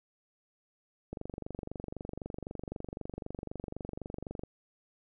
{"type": "click train", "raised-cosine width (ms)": 2, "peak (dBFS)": -25, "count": 80, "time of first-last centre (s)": [1.13, 4.435], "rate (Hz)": 23.9, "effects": []}